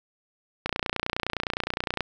click train, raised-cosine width 0.3 ms, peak -10 dBFS, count 41, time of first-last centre 0.66-2.007 s, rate 29.7 Hz, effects none

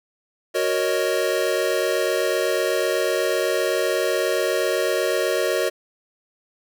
square chord, D# minor seventh, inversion first, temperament equal, 370 / 466.2 / 554.4 / 622.3 Hz, F#4 / A#4 / C#5 / D#5, 0 / 0 / 0 / 0 cents, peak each -26 dBFS, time 0.54-5.7 s, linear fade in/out 20 ms, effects none

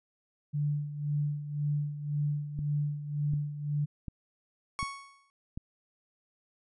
sine tone with tremolo, 146.83 Hz, D3, in tune, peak -26 dBFS, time 0.53-3.86 s, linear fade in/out 20 ms, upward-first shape sine, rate 1.9 Hz, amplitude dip 70%
click train, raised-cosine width 5 ms, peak -25 dBFS, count 5, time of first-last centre 2.59-5.575 s, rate 1.34 Hz
30% pulse tone with exponential decay, 1108.7 Hz, C#6, in tune, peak -27 dBFS, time 4.79-5.3 s, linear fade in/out 0 ms, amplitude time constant 110 ms
effects resampled to 24000 Hz

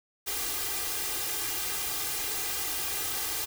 white noise with comb filter, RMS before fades -32 dBFS, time 0.26-3.46 s, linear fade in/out 20 ms, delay 2.5 ms, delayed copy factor +0.95, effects none

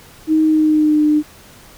sine tone with pitch glide, 313.7 to 301.6 Hz, D#4 to D4, +14 to +46 cents, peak -10 dBFS, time 0.27-1.23 s, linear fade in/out 50 ms, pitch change -68 cents, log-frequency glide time 0.43-1.01 s, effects pink hiss -43 dBFS RMS until 1.77 s

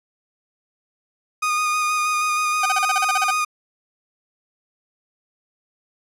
30% pulse tone with vibrato, 1232 Hz, D#6, 17 cents flat, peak -16 dBFS, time 1.42-3.45 s, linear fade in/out 10 ms, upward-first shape square, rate 6.3 Hz, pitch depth 12 cents each way
sawtooth tone bursts, 763 Hz, G5, 47 cents flat, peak -15 dBFS, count 11, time 2.63-3.308 s, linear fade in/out 5 ms, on 28 ms, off 37 ms
effects low-pass 12000 Hz 12 dB/octave

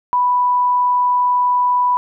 sine tone, 987.8 Hz, B5, in tune, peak -12 dBFS, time 0.13-1.97 s, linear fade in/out 0 ms, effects none

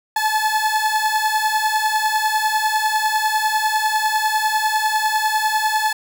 30% pulse beating tone pair, 859 / 869 Hz, A5 / A5, -42 / -22 cents, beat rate 10 Hz, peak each -17 dBFS, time 0.16-5.93 s, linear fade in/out 5 ms, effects none

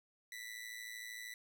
sawtooth tone with amplitude modulation, 1975.5 Hz, B6, in tune, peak -39 dBFS, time 0.32-1.34 s, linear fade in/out 2 ms, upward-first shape sine, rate 113 Hz, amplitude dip 65%, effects none

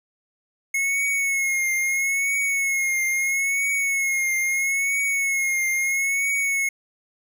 square tone with vibrato, 2176 Hz, C#7, 33 cents flat, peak -21 dBFS, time 0.74-6.69 s, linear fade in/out 5 ms, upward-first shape triangle, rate 0.76 Hz, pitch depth 57 cents each way, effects none

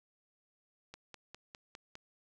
click train, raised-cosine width 0.2 ms, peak -30 dBFS, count 6, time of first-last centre 0.94-1.954 s, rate 4.93 Hz, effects none

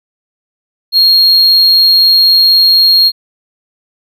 triangle tone, 4259 Hz, C8, 30 cents sharp, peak -3 dBFS, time 0.92-3.12 s, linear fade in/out 50 ms, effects none

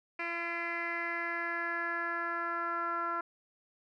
10% pulse tone with low-pass filter sweep, 340 Hz, F4, 46 cents flat, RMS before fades -35 dBFS, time 0.19-3.21 s, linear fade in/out 5 ms, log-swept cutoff 2400 to 1300 Hz, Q 4.6, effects none

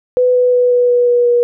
sine tone with pitch steps, 499.7 / 496.5 / 493.4 / 490.3 / 487.2 / 484.1 / 481 Hz, B4 / B4 / B4 / B4 / B4 / B4 / B4, +20 / +9 / -2 / -13 / -24 / -35 / -46 cents, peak -8 dBFS, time 0.17-1.43 s, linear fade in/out 0 ms, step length 180 ms, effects none

